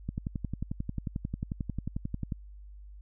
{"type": "click train", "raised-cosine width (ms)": 5, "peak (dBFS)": -20, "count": 26, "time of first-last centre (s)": [0.09, 2.322], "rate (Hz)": 11.2, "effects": ["added 50 Hz sine -45 dBFS peak until 3.01 s"]}